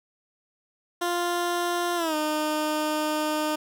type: tone with pitch glide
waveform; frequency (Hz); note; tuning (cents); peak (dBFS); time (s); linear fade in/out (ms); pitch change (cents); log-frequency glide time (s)
15% pulse; 349.2 to 305.8; F4 to D#4; 0 to -30; -18; 1.01-3.56; 10; -230; 1.96-2.15
effects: none